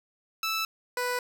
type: tone pair in turn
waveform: 15% pulse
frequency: 1316 / 494 Hz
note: E6 / B4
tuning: -3 / 0 cents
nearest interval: octave + perfect fourth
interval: 1697 cents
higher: first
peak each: -21 dBFS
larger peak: neither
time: 0.43-0.65 / 0.97-1.19 s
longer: neither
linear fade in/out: 2 ms
effects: none